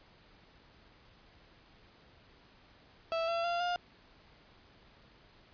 35% pulse tone with pitch steps, 659.3 / 674.7 / 690.5 / 706.6 Hz, E5 / E5 / F5 / F5, 0 / +40 / -20 / +20 cents, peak -29 dBFS, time 3.12-3.76 s, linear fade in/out 0 ms, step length 160 ms, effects pink hiss -61 dBFS RMS until 5.53 s + resampled to 11025 Hz

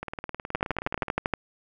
two click trains, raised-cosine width 0.5 ms, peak -18 / -9 dBFS, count 21 / 11, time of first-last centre 0.03-1.083 / 0.55-1.337 s, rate 19 / 12.7 Hz, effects none

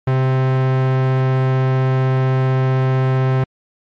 45% pulse tone, 130.81 Hz, C3, in tune, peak -13 dBFS, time 0.07-3.44 s, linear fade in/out 5 ms, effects low-pass 2000 Hz 12 dB/octave + MP3 64 kbps

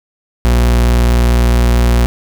40% pulse tone, 59.7 Hz, A#1, 42 cents sharp, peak -7 dBFS, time 0.45-2.06 s, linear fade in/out 0 ms, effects 7-bit

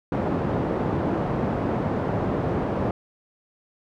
pink band-pass noise, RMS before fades -25 dBFS, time 0.12-2.91 s, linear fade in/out 2 ms, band 110 to 770 Hz, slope 12 dB/octave, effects none

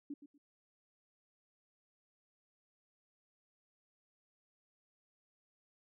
sine tone with echo, 287.2 Hz, D4, 39 cents flat, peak -40 dBFS, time 0.1-0.14 s, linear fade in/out 5 ms, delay 120 ms, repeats 2, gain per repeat -12 dB, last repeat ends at 0.38 s, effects none

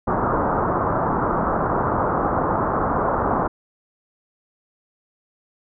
white low-pass noise, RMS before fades -21 dBFS, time 0.07-3.48 s, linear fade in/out 10 ms, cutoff 1300 Hz, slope 48 dB/octave, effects none

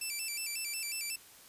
10% pulse tone with vibrato, 2489 Hz, D#7, in tune, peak -27 dBFS, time 0.01-1.16 s, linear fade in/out 5 ms, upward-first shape square, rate 5.5 Hz, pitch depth 110 cents each way, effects white hiss -56 dBFS RMS until 1.48 s + resampled to 32000 Hz

